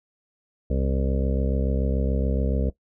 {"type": "harmonic tone", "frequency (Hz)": 67, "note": "C2", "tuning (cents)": 42, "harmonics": [1, 2, 3, 4, 6, 7, 8, 9], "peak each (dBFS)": [-23, -30, -30, -33, -37, -32, -35, -38], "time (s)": [0.7, 2.7], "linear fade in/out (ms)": 5, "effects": ["noise-tail reverb RT60 0.1 s tail -17 dB re dry"]}